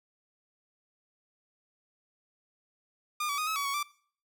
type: tone with pitch steps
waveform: sawtooth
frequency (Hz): 1211 / 1144 / 1242 / 1288 / 1133 / 1114 / 1171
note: D#6 / D6 / D#6 / E6 / C#6 / C#6 / D6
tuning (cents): -47 / -46 / -3 / -41 / +37 / +8 / -5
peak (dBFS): -26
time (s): 3.2-3.83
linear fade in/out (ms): 5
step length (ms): 90
effects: noise-tail reverb RT60 0.5 s tail -21 dB re dry